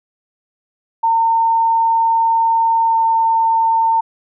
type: tone with pitch glide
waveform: sine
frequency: 910 to 904.8 Hz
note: A#5 to A5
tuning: -42 to +48 cents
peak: -11 dBFS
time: 1.03-4.01 s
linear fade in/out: 10 ms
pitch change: -10 cents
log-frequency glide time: 2.88-2.96 s
effects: none